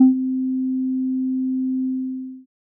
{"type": "tone with ADSR envelope", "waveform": "sine", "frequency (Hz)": 259.6, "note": "C4", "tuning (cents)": -13, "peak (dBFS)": -4, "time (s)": [0, 2.46], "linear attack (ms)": 10, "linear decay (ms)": 130, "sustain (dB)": -15, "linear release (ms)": 610, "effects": ["tanh soft clip ceiling -4 dBFS"]}